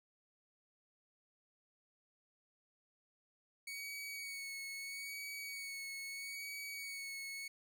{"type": "tone with vibrato", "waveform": "sawtooth", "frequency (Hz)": 2232, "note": "C#7", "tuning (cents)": 11, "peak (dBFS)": -40, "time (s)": [3.67, 7.48], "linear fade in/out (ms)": 5, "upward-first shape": "sine", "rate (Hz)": 0.77, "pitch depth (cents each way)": 28, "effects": []}